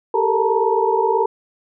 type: tone cluster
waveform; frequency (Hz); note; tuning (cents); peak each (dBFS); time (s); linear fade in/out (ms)
sine; 392 / 441.5 / 460.2 / 886 / 947; G4 / A4 / A#4 / A5 / A#5; 0 / +6 / -22 / +12 / +27; -21; 0.14-1.26; 5
effects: none